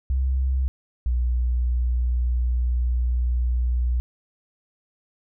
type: tone pair in turn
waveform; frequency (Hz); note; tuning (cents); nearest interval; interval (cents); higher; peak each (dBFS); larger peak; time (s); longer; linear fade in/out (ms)
sine; 65.41 / 60.93; C2 / B1; 0 / -23; minor second; 123; first; -19 / -19; neither; 0.1-0.68 / 1.06-4; second; 0
effects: none